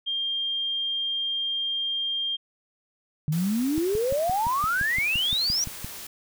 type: tone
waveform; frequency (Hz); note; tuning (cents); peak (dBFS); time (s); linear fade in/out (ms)
sine; 3200; G7; +35; -25; 0.06-2.37; 20
type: exponential sweep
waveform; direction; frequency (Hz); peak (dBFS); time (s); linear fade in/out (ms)
sine; up; 146.83 to 5920; -22; 3.28-5.64; 0
type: noise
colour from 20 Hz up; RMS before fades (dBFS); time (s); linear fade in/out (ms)
white; -39; 3.32-6.07; 5
type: click train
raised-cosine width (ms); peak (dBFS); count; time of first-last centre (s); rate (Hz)
5; -22; 13; 3.78-5.845; 5.81
effects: none